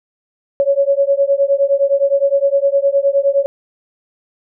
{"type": "beating tone pair", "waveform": "sine", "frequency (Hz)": [552, 561.7], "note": ["C#5", "C#5"], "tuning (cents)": [-7, 23], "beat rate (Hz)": 9.7, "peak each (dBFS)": -14, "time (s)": [0.6, 3.46], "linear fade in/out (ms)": 0, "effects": []}